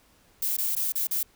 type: noise with dropouts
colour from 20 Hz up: violet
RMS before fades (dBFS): -27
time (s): 0.42-1.23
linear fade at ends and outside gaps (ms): 5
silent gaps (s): 0.568-0.582 / 0.753-0.764 / 0.922-0.954 / 1.071-1.11
effects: pink hiss -61 dBFS RMS until 1.35 s